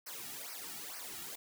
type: noise with flanger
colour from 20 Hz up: white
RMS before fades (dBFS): -45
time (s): 0.06-1.36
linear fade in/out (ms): 10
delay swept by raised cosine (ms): 0.27 to 1.97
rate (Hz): 2.2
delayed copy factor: -1
effects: none